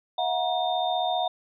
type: tone cluster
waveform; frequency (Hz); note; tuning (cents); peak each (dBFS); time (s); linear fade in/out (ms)
sine; 651 / 726 / 949 / 3634; E5 / F#5 / A#5 / A#7; -22 / -33 / +31 / -45; -31 / -25 / -33 / -32; 0.18-1.28; 5
effects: none